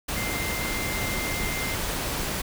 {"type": "tone in noise", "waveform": "sine", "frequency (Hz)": 2093, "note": "C7", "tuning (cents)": 0, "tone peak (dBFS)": -32, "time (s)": [0.16, 1.75], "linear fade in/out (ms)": 10, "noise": "pink", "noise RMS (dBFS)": -29, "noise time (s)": [0.08, 2.42], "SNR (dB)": -6, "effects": []}